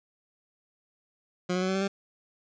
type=tone with pitch steps; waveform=20% pulse; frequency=180 / 183.25 / 186.56 / 189.93 / 193.37 / 196.86 Hz; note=F#3 / F#3 / F#3 / F#3 / G3 / G3; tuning=-47 / -16 / +15 / +46 / -23 / +8 cents; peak=-21 dBFS; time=1.49-1.88 s; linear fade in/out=10 ms; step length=65 ms; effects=resampled to 16000 Hz + 9-bit